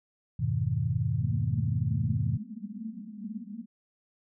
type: chord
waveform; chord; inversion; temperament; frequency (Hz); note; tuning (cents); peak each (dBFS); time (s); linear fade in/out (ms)
sine; F half-diminished seventh; none; just; 87.31 / 104.77 / 125.72 / 157.15; F2 / Ab2 / Cb3 / Eb3; 0 / +16 / +31 / +18; -35 / -30 / -29 / -32; 0.39-2.38; 10
type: band-pass noise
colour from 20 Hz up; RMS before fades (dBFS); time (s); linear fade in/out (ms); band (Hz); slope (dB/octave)
white; -40; 1.19-3.66; 50; 200 to 230; 96
effects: none